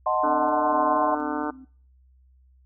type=chord; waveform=sine; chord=D# diminished seventh; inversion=none; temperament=equal; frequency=622.3 / 740 / 880 / 1046.5 Hz; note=D#5 / F#5 / A5 / C6; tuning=0 / 0 / 0 / 0 cents; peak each=-26 / -26 / -29 / -24 dBFS; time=0.06-1.15 s; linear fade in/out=5 ms
type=harmonic tone; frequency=149.7 Hz; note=D3; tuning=33 cents sharp; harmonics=2 / 3 / 4 / 5 / 6 / 7 / 8 / 9 / 10; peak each=-28 / -35 / -37 / -35 / -33 / -38 / -36 / -39 / -38 dBFS; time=0.23-1.51 s; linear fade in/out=10 ms
type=tone with tremolo; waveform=sine; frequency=261.6 Hz; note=C4; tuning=in tune; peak=-34 dBFS; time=0.25-1.65 s; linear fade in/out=10 ms; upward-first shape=square; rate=2.1 Hz; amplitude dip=60%
effects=noise-tail reverb RT60 0.5 s tail -25 dB re dry + added 64 Hz sine -54 dBFS peak until 2.65 s